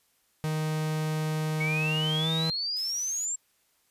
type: tone with pitch glide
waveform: 45% pulse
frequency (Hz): 155.56 to 161.23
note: D#3 to E3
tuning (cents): 0 to -38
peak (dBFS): -27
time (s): 0.44-2.5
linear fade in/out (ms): 0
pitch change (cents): +62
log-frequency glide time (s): 2.18-2.29
type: exponential sweep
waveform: sine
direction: up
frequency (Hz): 2206 to 7570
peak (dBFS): -28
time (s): 1.6-3.36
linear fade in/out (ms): 10
type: noise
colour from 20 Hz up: blue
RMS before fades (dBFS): -45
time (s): 2.76-3.26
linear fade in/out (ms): 10
effects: white hiss -69 dBFS RMS until 3.9 s + resampled to 32000 Hz